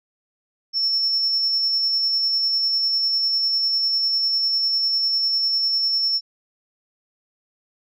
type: tone with tremolo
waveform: sine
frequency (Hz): 5400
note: E8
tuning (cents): +41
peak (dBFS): -16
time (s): 0.73-6.21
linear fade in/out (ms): 50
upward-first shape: square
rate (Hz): 10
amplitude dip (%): 25
effects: tanh soft clip ceiling -13 dBFS